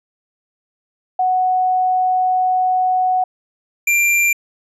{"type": "tone pair in turn", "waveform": ["sine", "square"], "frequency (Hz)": [740, 2373], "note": ["F#5", "D7"], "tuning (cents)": [0, 17], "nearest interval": "octave + minor sixth", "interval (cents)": 2017, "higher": "second", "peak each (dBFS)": -13, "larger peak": "neither", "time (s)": [[1.19, 3.24], [3.87, 4.33]], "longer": "first", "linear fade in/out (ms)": 5, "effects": ["resampled to 32000 Hz"]}